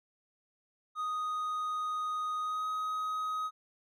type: tone with pitch glide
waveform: triangle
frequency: 1244.5 to 1260.4 Hz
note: D#6 to D#6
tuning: 0 to +22 cents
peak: -30 dBFS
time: 0.95-3.51 s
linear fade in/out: 50 ms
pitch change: +22 cents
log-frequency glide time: 2.41-2.67 s
effects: none